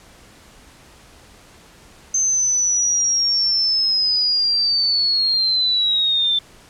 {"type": "linear sweep", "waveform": "sine", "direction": "down", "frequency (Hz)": [6272, 3533], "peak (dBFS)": -15, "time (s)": [2.14, 6.39], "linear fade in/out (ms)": 5, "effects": ["pink hiss -47 dBFS RMS until 6.69 s", "low-pass 10000 Hz 12 dB/octave"]}